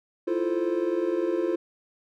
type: chord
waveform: triangle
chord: F major seventh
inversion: third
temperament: equal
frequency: 329.6 / 349.2 / 440 / 523.3 Hz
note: E4 / F4 / A4 / C5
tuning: 0 / 0 / 0 / 0 cents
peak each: -28 / -24 / -30 / -30 dBFS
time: 0.27-1.56 s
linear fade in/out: 10 ms
effects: none